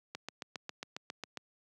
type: click train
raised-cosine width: 0.2 ms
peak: -22 dBFS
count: 10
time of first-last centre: 0.15-1.373 s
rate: 7.36 Hz
effects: high-pass 150 Hz 12 dB/octave